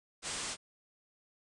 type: low-pass noise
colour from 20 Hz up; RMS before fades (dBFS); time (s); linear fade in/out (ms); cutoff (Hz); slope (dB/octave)
white; -39; 0.22-0.57; 50; 9400; 96
effects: none